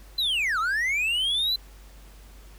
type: linear two-way sweep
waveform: triangle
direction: down then up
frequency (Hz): 4084 to 1228 to 4084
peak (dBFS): -21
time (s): 0.18-1.56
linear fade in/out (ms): 5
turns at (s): 0.59
effects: added 49 Hz sine -45 dBFS peak until 2.58 s + pink hiss -54 dBFS RMS until 2.58 s